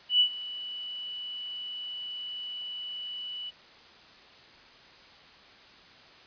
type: tone with ADSR envelope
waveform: sine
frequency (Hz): 2960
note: F#7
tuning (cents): 0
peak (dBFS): -17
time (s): 0.09-3.51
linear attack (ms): 110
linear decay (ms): 86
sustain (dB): -18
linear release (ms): 23
effects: white hiss -53 dBFS RMS until 6.26 s + resampled to 11025 Hz